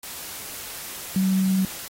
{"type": "tone in noise", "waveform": "sine", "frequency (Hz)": 189.8, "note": "F#3", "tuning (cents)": 44, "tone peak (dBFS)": -18, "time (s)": [1.16, 1.65], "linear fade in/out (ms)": 2, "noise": "white", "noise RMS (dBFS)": -36, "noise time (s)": [0.03, 1.88], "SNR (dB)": 15, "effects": ["AAC 48 kbps"]}